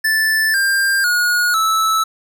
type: tone with pitch steps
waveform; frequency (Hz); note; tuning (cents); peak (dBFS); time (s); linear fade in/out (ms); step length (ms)
square; 1758 / 1593.6 / 1444.5 / 1309.4; A6 / G6 / F#6 / E6; -2 / +28 / -42 / -12; -14; 0.04-2.04; 10; 500
effects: none